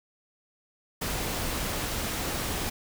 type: noise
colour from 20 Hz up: pink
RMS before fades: -31 dBFS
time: 1.01-2.7 s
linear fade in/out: 10 ms
effects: none